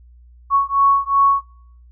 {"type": "beating tone pair", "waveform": "sine", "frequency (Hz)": [1108.7, 1111.4], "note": ["C#6", "C#6"], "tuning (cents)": [0, 4], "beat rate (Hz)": 2.7, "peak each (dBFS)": -15, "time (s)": [0.5, 1.43], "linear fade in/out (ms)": 50, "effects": ["noise-tail reverb RT60 0.7 s tail -25 dB re dry", "added 60 Hz sine -43 dBFS peak until 1.91 s"]}